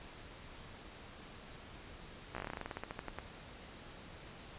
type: slowing click train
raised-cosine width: 0.5 ms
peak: -25 dBFS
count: 19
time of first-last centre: 2.35-3.186 s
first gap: 15 ms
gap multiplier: 1.12
effects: pink hiss -52 dBFS RMS until 4.58 s + resampled to 8000 Hz